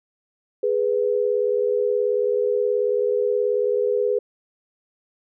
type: tone pair together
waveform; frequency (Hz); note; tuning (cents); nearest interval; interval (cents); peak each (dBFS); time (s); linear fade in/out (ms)
sine; 415.3 / 493.9; G#4 / B4; 0 / 0; minor third; 300; -21; 0.63-4.19; 5
effects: none